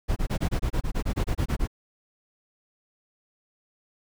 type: noise bursts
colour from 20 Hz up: brown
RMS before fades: -24 dBFS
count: 15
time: 0.08-1.675 s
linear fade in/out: 20 ms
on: 83 ms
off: 25 ms
effects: none